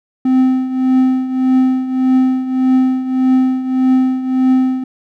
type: tone with tremolo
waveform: triangle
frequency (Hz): 258.7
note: C4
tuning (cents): -19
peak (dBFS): -5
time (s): 0.25-4.84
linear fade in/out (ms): 5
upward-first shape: triangle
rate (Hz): 1.7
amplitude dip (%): 75
effects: none